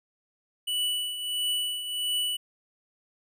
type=tone with tremolo; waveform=square; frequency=2960 Hz; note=F#7; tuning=in tune; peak=-25 dBFS; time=0.67-2.37 s; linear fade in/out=10 ms; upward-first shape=triangle; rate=1.5 Hz; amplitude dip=65%; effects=none